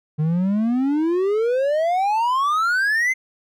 triangle exponential sweep, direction up, 149 to 2106 Hz, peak -15 dBFS, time 0.18-3.14 s, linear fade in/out 20 ms, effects none

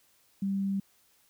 sine tone, 196 Hz, G3, in tune, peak -27 dBFS, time 0.42-0.8 s, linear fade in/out 5 ms, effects white hiss -66 dBFS RMS until 1.29 s

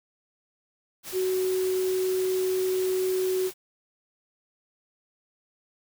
sine tone in noise, 372.6 Hz, F#4, 12 cents sharp, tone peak -23 dBFS, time 1.12-3.51 s, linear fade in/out 50 ms, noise white, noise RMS -38 dBFS, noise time 1.03-3.54 s, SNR +12 dB, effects none

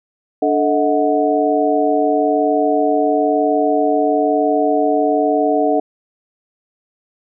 harmonic tone with a mistuned harmonic, 146.83 Hz, D3, in tune, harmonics 2 / 3 / 4 / 5, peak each -18 / -18 / -18 / -18 dBFS, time 0.42-5.8 s, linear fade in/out 5 ms, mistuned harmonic 4, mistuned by +130 cents, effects none

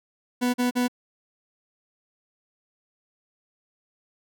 40% pulse tone bursts, 246.9 Hz, B3, in tune, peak -20 dBFS, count 3, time 0.41-0.882 s, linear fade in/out 20 ms, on 130 ms, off 41 ms, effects none

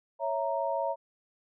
sine chord, A# diminished, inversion first, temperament equal, 554.4 / 659.3 / 932.3 Hz, C#5 / E5 / A#5, 0 / 0 / 0 cents, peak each -32 dBFS, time 0.19-0.96 s, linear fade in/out 50 ms, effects none

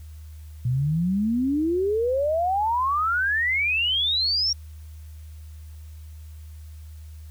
sine exponential sweep, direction up, 118.9 to 5640 Hz, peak -20 dBFS, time 0.65-4.53 s, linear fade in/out 5 ms, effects added 77 Hz sine -38 dBFS peak until 7.3 s + white hiss -58 dBFS RMS until 7.3 s

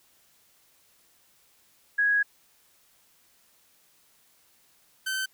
sine / sawtooth tone pair in turn, 1659 / 1537.6 Hz, G#6 / G6, -2 / -34 cents, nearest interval minor second, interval 132 cents, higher first, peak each -20 / -24 dBFS, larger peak first, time 1.98-2.23 / 5.06-5.26 s, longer first, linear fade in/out 10 ms, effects white hiss -63 dBFS RMS until 5.33 s

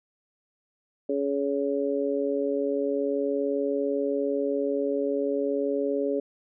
harmonic tone, 140.4 Hz, C#3, 22 cents sharp, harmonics 2 / 3 / 4, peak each -29 / -27 / -29 dBFS, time 1.09-6.2 s, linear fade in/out 5 ms, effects none

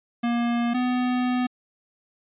square tone pair in turn, 236.9 / 249.6 Hz, A#3 / B3, +28 / +19 cents, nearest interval minor second, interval 91 cents, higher second, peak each -22 dBFS, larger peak neither, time 0.23-0.74 / 0.74-1.47 s, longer second, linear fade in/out 10 ms, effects resampled to 8000 Hz

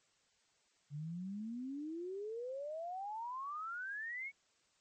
sine exponential sweep, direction up, 141.1 to 2252 Hz, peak -40 dBFS, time 0.9-4.32 s, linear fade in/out 50 ms, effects white hiss -74 dBFS RMS until 4.8 s + MP3 32 kbps

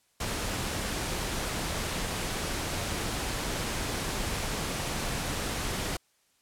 pink noise, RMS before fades -32 dBFS, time 0.2-5.97 s, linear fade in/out 5 ms, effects white hiss -69 dBFS RMS until 6.41 s + low-pass 11000 Hz 12 dB/octave

